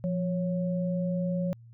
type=tone pair together; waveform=sine; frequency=174.61 / 553.1 Hz; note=F3 / C#5; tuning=0 / -4 cents; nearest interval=octave + minor sixth; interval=1996 cents; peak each=-27 / -33 dBFS; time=0.04-1.53 s; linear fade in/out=0 ms; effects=added 116 Hz sine -48 dBFS peak until 1.73 s